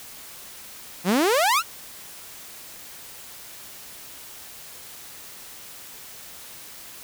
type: exponential sweep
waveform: sawtooth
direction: up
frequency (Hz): 164.6 to 1480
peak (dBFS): -14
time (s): 1.04-1.63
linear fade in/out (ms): 50
effects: white hiss -42 dBFS RMS until 7.03 s